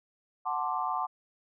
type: chord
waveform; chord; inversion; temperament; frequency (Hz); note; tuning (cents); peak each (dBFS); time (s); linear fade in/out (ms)
sine; D dominant seventh; first; equal; 740 / 880 / 1046.5 / 1174.7; F#5 / A5 / C6 / D6; 0 / 0 / 0 / 0; -34; 0.45-1.07; 20
effects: none